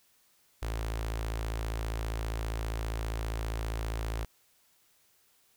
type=tone with notch filter; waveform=sawtooth; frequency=55 Hz; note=A1; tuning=in tune; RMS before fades=-34 dBFS; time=0.62-4.25 s; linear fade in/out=5 ms; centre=190 Hz; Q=0.85; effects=white hiss -67 dBFS RMS until 5.56 s